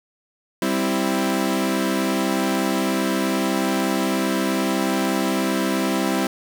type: chord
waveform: sawtooth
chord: C major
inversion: second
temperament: equal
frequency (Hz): 196 / 261.6 / 329.6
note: G3 / C4 / E4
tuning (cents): 0 / 0 / 0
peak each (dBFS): -20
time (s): 0.62-6.27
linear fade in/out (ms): 2
effects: 7-bit